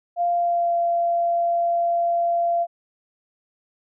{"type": "tone with pitch glide", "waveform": "sine", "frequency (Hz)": [696, 686.4], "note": ["F5", "F5"], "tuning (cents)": [-6, -30], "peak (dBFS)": -18, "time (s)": [0.16, 2.67], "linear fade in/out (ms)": 50, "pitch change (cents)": -24, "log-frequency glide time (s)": [0.3, 0.76], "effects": []}